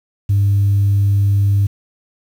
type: tone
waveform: sine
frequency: 100 Hz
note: G2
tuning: 35 cents sharp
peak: -9 dBFS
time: 0.29-1.67 s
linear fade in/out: 10 ms
effects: tanh soft clip ceiling -8 dBFS + 7-bit